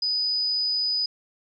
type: tone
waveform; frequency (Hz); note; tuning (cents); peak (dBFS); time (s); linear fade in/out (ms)
sine; 4978; D#8; 0; -22; 0.02-1.06; 5
effects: none